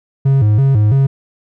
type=tone with vibrato; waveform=triangle; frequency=120 Hz; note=B2; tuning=49 cents flat; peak=-6 dBFS; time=0.25-1.07 s; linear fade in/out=10 ms; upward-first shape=square; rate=3 Hz; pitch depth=220 cents each way; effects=none